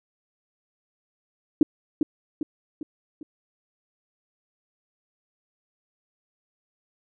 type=tone with echo; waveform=sine; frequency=304.9 Hz; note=D#4; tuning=35 cents flat; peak=-11 dBFS; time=1.61-1.63 s; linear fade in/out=2 ms; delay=400 ms; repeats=4; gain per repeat=-6 dB; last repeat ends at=3.23 s; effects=none